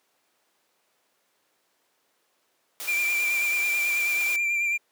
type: noise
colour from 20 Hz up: white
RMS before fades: -35 dBFS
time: 2.8-4.36 s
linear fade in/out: 0 ms
type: tone with vibrato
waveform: triangle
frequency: 2370 Hz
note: D7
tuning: 15 cents sharp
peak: -21 dBFS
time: 2.87-4.78 s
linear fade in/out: 20 ms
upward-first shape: sine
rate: 9.2 Hz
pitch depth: 28 cents each way
effects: pink hiss -69 dBFS RMS until 4.91 s + high-pass 400 Hz 12 dB/octave